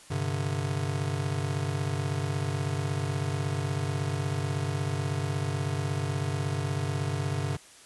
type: chord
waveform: square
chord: G suspended fourth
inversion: none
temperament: just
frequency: 98 / 130.67 / 147 Hz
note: G2 / C3 / D3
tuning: 0 / -2 / +2 cents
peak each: -33 dBFS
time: 0.1-7.57 s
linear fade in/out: 10 ms
effects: white hiss -52 dBFS RMS until 7.85 s + resampled to 24000 Hz